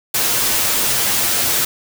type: noise with comb filter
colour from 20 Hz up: white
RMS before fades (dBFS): -17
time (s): 0.14-1.65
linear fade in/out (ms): 5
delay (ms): 8.6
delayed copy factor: +0.7
effects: none